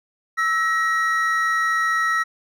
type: tone pair together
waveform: triangle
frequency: 1313 / 1897.7 Hz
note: E6 / A#6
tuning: -7 / +30 cents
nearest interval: tritone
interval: 637 cents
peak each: -19 dBFS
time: 0.37-2.24 s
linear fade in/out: 20 ms
effects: none